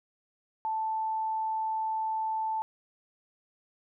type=tone; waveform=sine; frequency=880 Hz; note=A5; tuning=in tune; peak=-28 dBFS; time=0.65-2.62 s; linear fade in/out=0 ms; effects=none